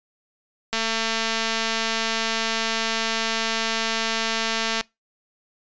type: click train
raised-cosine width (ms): 0.2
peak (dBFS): -7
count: 919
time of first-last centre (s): 0.73-4.81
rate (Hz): 225
effects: noise-tail reverb RT60 0.2 s tail -23 dB re dry + resampled to 16000 Hz